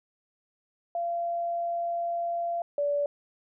sine tone pair in turn, 686 / 576.9 Hz, F5 / D5, -31 / -31 cents, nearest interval minor third, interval 300 cents, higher first, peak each -27 / -24 dBFS, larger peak second, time 0.95-2.62 / 2.78-3.06 s, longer first, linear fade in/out 2 ms, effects none

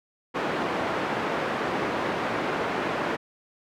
pink band-pass noise, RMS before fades -28 dBFS, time 0.34-3.17 s, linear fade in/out 20 ms, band 270 to 1800 Hz, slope 12 dB/octave, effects none

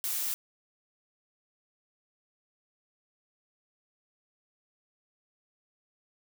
blue noise, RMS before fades -32 dBFS, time 0.04-0.34 s, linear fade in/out 0 ms, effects none

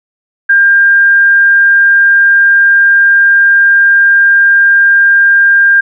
sine tone, 1600 Hz, G6, 35 cents sharp, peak -3 dBFS, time 0.49-5.81 s, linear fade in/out 10 ms, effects none

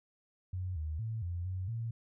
sine tone with pitch steps, 91.8 / 77.6 / 111.7 / 87.2 / 92.9 / 114.7 Hz, F#2 / D#2 / A2 / F2 / F#2 / A#2, -13 / -4 / +27 / -2 / +7 / -28 cents, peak -34 dBFS, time 0.53-1.91 s, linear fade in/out 5 ms, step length 230 ms, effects none

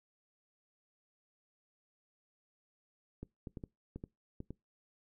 clicks, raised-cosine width 3 ms, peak -30 dBFS, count 8, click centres 3.23 / 3.472 / 3.572 / 3.638 / 3.96 / 4.039 / 4.404 / 4.506 s, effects noise-tail reverb RT60 0.2 s tail -23 dB re dry

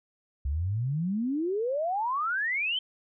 sine exponential sweep, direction up, 65.1 to 3156 Hz, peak -26 dBFS, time 0.45-2.79 s, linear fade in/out 5 ms, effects none

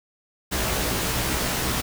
pink noise with comb filter, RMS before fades -25 dBFS, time 0.51-1.82 s, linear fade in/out 20 ms, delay 16 ms, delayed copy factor +0.65, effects none

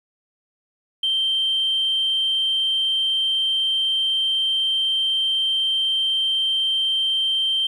sine tone, 3136 Hz, G7, in tune, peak -17 dBFS, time 1.03-7.67 s, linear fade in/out 5 ms, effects tanh soft clip ceiling -14 dBFS + 9-bit

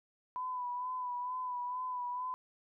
sine tone with vibrato, 996 Hz, B5, 14 cents sharp, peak -35 dBFS, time 0.36-2.34 s, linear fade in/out 0 ms, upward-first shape sine, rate 2.2 Hz, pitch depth 34 cents each way, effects none

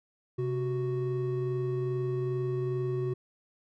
triangle tone pair together, 130.81 / 370 Hz, C3 / F#4, 0 / 0 cents, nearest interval octave + tritone, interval 1800 cents, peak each -29 / -29 dBFS, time 0.38-3.14 s, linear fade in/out 10 ms, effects none

